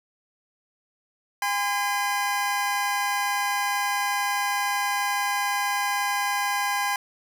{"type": "tone pair together", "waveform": "25% pulse", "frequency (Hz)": [812, 1023.1], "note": ["G#5", "C6"], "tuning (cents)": [-39, -39], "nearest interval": "major third", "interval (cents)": 400, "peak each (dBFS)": [-22, -23], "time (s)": [1.42, 6.96], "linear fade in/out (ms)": 2, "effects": []}